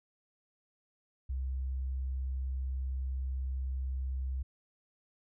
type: tone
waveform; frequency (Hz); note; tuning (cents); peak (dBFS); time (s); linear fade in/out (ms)
sine; 65.41; C2; 0; -32; 1.29-4.43; 10
effects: none